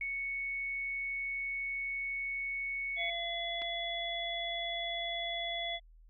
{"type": "tone", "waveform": "sine", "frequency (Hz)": 2217, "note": "C#7", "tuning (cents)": 0, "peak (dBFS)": -34, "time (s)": [0.01, 3.1], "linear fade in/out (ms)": 2}
{"type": "harmonic tone", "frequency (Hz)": 682, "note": "F5", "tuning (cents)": -41, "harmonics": [1, 3, 5], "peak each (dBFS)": [-39, -40, -37], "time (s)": [2.96, 5.8], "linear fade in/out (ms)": 50}
{"type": "clicks", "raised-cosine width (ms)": 0.3, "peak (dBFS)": -31, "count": 2, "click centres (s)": [3.618, 3.621]}
{"effects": ["added 40 Hz sine -55 dBFS peak until 6.09 s"]}